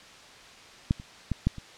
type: clicks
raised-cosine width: 5 ms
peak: -10 / -29 / -14 / -10 / -27 dBFS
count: 5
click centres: 0.909 / 0.999 / 1.317 / 1.47 / 1.583 s
effects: white hiss -49 dBFS RMS until 1.77 s + low-pass 5000 Hz 12 dB/octave